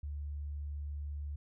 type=tone; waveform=sine; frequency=72.8 Hz; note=D2; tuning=15 cents flat; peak=-37 dBFS; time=0.03-1.36 s; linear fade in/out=5 ms; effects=none